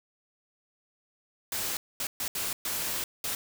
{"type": "noise bursts at uneven times", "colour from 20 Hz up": "white", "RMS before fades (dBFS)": -32, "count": 6, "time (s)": [[1.52, 1.77], [2, 2.07], [2.2, 2.28], [2.35, 2.53], [2.65, 3.04], [3.24, 3.35]], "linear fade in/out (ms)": 2, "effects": []}